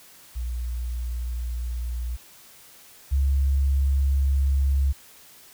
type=tone pair in turn; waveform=sine; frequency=60 / 68.51 Hz; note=B1 / C#2; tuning=-49 / -20 cents; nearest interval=major second; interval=229 cents; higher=second; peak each=-26 / -18 dBFS; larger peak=second; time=0.35-2.17 / 3.11-4.93 s; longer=neither; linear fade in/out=20 ms; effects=white hiss -50 dBFS RMS until 5.53 s